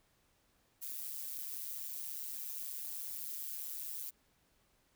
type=noise with amplitude modulation; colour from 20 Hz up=violet; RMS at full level=-39 dBFS; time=0.81-4.11 s; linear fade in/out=20 ms; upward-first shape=sine; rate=140 Hz; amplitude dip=85%; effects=pink hiss -73 dBFS RMS until 4.95 s